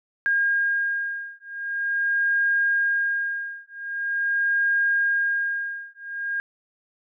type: beating tone pair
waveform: sine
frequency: 1619 / 1619.44 Hz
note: G#6 / G#6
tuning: -45 / -44 cents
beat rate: 0.44 Hz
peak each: -24 dBFS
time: 0.26-6.4 s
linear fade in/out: 0 ms
effects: none